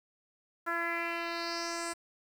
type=tone with low-pass filter sweep; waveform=10% pulse; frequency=338.3 Hz; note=E4; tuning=45 cents sharp; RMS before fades=-35 dBFS; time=0.66-1.94 s; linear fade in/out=20 ms; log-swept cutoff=1500 to 8700 Hz; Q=3.5; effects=9-bit